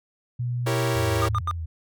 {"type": "tone with pitch glide", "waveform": "sine", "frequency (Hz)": [121.9, 107.35], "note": ["B2", "A2"], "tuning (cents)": [-22, -42], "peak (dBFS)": -24, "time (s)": [0.39, 1.41], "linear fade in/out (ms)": 10, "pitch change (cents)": -220, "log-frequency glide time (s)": [0.9, 1.12]}
{"type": "chord", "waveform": "sawtooth", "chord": "E diminished seventh", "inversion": "none", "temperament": "equal", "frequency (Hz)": [329.6, 392, 466.2, 554.4], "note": ["E4", "G4", "Bb4", "Db5"], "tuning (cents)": [0, 0, 0, 0], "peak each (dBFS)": -26, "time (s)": [0.66, 1.29], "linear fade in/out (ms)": 10}
{"type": "tone with vibrato", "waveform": "sine", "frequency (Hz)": 81.9, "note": "E2", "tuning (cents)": -11, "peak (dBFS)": -28, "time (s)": [0.95, 1.66], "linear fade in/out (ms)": 10, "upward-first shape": "sine", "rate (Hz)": 2.3, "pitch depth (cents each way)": 100}
{"type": "tone bursts", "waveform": "triangle", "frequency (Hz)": 1213, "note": "D#6", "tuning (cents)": -44, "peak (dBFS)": -21, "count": 3, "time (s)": [1.22, 1.511], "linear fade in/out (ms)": 0, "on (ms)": 37, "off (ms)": 90}
{"effects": []}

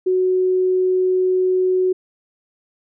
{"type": "tone", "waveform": "sine", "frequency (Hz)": 370, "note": "F#4", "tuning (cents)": 0, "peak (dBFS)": -14, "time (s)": [0.06, 1.93], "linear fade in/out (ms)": 10, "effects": []}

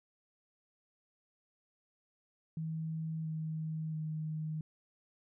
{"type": "tone with pitch steps", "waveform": "sine", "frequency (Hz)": [160, 157.98, 155.98], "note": ["D#3", "D#3", "D#3"], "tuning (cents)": [49, 27, 5], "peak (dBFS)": -35, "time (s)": [2.57, 4.61], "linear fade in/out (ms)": 2, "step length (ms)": 680, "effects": []}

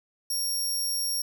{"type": "tone", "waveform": "20% pulse", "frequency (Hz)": 5570, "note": "F8", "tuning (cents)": -5, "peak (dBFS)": -21, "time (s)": [0.3, 1.22], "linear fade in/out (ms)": 5, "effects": []}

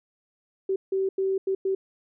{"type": "tone bursts at uneven times", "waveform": "sine", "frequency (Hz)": 384.4, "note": "G4", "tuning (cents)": -34, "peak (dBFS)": -22, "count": 5, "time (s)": [[0.69, 0.76], [0.92, 1.09], [1.18, 1.38], [1.47, 1.55], [1.65, 1.75]], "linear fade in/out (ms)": 5, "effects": []}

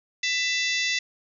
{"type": "harmonic tone with a mistuned harmonic", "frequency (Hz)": 665, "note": "E5", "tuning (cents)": 15, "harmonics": [3, 4, 5, 6, 7, 8, 9, 10], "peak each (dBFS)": [-27, -29, -31, -33, -34, -35, -36, -37], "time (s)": [0.23, 0.99], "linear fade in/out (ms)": 5, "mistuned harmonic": 5, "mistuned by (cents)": 99, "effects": []}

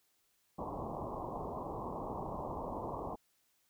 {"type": "low-pass noise", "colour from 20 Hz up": "white", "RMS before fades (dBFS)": -41, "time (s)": [0.58, 3.16], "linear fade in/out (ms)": 10, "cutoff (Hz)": 1100, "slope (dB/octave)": 96, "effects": ["white hiss -75 dBFS RMS until 3.69 s"]}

